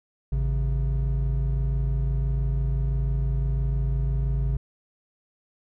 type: tone pair together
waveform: triangle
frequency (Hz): 53.75 / 135.3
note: A1 / C#3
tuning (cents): -40 / -42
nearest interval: octave + major third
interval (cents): 1598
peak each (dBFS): -21 / -25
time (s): 0.32-4.57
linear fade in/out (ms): 5
effects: none